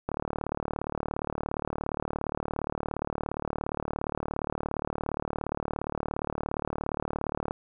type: click train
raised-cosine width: 1 ms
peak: -16 dBFS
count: 277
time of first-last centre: 0.09-7.509 s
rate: 37.2 Hz
effects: none